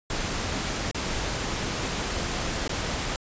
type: noise with dropouts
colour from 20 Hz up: pink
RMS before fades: -29 dBFS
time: 0.1-3.16 s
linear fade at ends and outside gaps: 1 ms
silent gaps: 0.913-0.946 / 2.679-2.693 s
effects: resampled to 16000 Hz